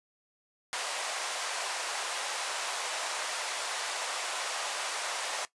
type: band-pass noise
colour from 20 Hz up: pink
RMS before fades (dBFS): -35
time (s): 0.73-5.45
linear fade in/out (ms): 0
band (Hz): 600 to 10000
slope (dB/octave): 24
effects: noise-tail reverb RT60 0.1 s tail -17 dB re dry + resampled to 24000 Hz